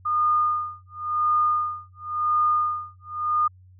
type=tone with tremolo; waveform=sine; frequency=1220 Hz; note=D#6; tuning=34 cents flat; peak=-17 dBFS; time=0.05-3.48 s; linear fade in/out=10 ms; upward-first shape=sine; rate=0.94 Hz; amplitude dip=100%; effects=added 92 Hz sine -48 dBFS peak until 3.79 s